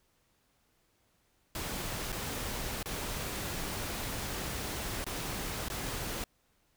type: noise with dropouts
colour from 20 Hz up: pink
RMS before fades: -37 dBFS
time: 1.55-6.24 s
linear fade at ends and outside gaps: 1 ms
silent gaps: 2.12-2.126 / 2.829-2.858 / 5.043-5.065 / 5.684-5.7 s
effects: pink hiss -72 dBFS RMS until 6.76 s